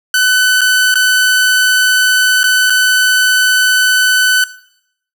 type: tone with dropouts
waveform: sawtooth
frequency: 1505 Hz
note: F#6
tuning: 29 cents sharp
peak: -5 dBFS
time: 0.14-4.44 s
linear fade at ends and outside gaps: 2 ms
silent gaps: 0.609-0.615 / 0.942-0.955 / 2.432-2.44 / 2.699-2.703 s
effects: noise-tail reverb RT60 0.7 s tail -17 dB re dry